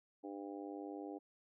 harmonic tone, 100 Hz, G2, 35 cents sharp, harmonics 3 / 4 / 5 / 6 / 7 / 8, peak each -46 / -50 / -52 / -58 / -55 / -54 dBFS, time 0.23-1.19 s, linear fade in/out 20 ms, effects none

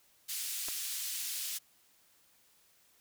white band-pass noise, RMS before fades -38 dBFS, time 0.28-1.59 s, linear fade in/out 20 ms, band 2900 to 15000 Hz, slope 12 dB/octave
clicks, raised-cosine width 0.5 ms, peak -30 dBFS, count 2, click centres 0.684 / 0.687 s
effects white hiss -67 dBFS RMS until 3 s

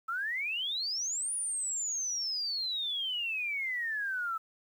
sine exponential two-way sweep, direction up then down, 1300 to 9800 to 1300 Hz, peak -31 dBFS, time 0.08-4.38 s, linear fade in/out 10 ms, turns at 1.34 s, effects 10-bit

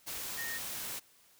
sine tone in noise, 1847 Hz, A#6, 16 cents flat, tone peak -38 dBFS, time 0.37-0.59 s, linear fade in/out 20 ms, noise white, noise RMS -40 dBFS, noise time 0.06-1 s, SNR -1 dB, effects white hiss -64 dBFS RMS until 1.39 s

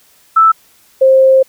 sine tone pair in turn, 1318.5 / 528.9 Hz, E6 / C5, 0 / +19 cents, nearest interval octave + major third, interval 1581 cents, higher first, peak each -4 dBFS, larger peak neither, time 0.36-0.52 / 1.01-1.43 s, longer second, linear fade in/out 10 ms, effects white hiss -49 dBFS RMS until 1.48 s

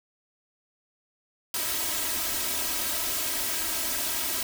white noise with comb filter, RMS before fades -29 dBFS, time 1.54-4.43 s, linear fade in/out 2 ms, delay 3.1 ms, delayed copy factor +0.95, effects none

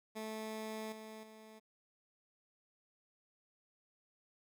15% pulse tone with level steps, 218.5 Hz, A3, 12 cents flat, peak -35 / -42 / -48 dBFS, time 0.15-1.6 s, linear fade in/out 20 ms, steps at 0.92 / 1.23 s, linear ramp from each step 5 ms, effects none

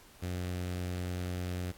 sawtooth tone with notch filter, 90 Hz, F#2, 47 cents flat, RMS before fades -36 dBFS, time 0.22-1.72 s, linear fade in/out 10 ms, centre 990 Hz, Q 1.9, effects pink hiss -57 dBFS RMS until 1.77 s + AAC 64 kbps

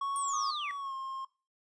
triangle tone, 1108.7 Hz, C#6, in tune, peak -29 dBFS, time 0.01-0.51 s, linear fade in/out 5 ms
sine linear sweep, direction down, 8870 to 1846 Hz, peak -36 dBFS, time 0.16-0.71 s, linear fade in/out 0 ms
triangle tone with pitch glide, 1219 to 1067.3 Hz, D#6 to C6, -36 to +34 cents, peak -34 dBFS, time 0.33-1.25 s, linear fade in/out 5 ms, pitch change -230 cents, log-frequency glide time 0.51-0.94 s
effects noise-tail reverb RT60 0.3 s tail -20 dB re dry + resampled to 22050 Hz

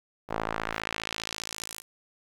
sawtooth tone with band-pass filter sweep, 54.9 Hz, A1, 3 cents flat, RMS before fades -35 dBFS, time 0.28-1.83 s, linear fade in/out 50 ms, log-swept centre 780 to 11000 Hz, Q 1.1, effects 9-bit

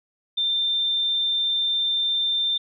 sine tone, 3583 Hz, A7, 31 cents sharp, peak -20 dBFS, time 0.37-2.58 s, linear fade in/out 10 ms, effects none

